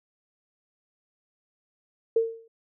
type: tone with exponential decay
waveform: sine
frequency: 454.5 Hz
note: A#4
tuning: 44 cents flat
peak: -16 dBFS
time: 2.16-2.48 s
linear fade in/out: 5 ms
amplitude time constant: 68 ms
effects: none